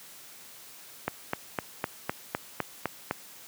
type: click train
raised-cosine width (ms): 0.5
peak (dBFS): -12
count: 9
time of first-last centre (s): 1.08-3.11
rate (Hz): 3.94
effects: white hiss -49 dBFS RMS until 3.47 s + high-pass 100 Hz 12 dB/octave